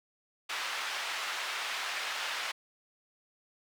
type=band-pass noise; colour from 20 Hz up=white; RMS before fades=-36 dBFS; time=0.49-2.52 s; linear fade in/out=10 ms; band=910 to 3000 Hz; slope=12 dB/octave; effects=none